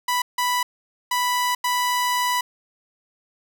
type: tone bursts at uneven times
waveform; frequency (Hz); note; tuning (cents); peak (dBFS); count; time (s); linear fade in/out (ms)
sawtooth; 987.8; B5; 0; -16; 4; 0.08-0.22 / 0.38-0.63 / 1.11-1.55 / 1.64-2.41; 5
effects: none